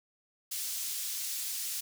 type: high-pass noise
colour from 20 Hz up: pink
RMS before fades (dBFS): -36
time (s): 0.51-1.81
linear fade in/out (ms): 10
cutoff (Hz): 5100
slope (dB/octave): 12
effects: none